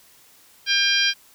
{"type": "harmonic tone", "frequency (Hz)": 800, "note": "G5", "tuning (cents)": 35, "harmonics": [2, 3, 4, 5, 6, 7], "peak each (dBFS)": [-23, -24, -22, -28, -24, -27], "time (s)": [0.66, 1.14], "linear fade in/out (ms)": 50, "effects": ["white hiss -53 dBFS RMS until 1.34 s"]}